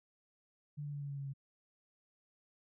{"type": "tone with pitch steps", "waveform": "sine", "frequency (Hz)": [146.83, 145.23, 143.64, 142.07, 140.52, 138.99, 137.47], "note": ["D3", "D3", "D3", "C#3", "C#3", "C#3", "C#3"], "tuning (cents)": [0, -19, -38, 43, 24, 5, -14], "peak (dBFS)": -39, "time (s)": [0.77, 1.337], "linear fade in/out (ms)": 20, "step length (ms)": 81, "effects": []}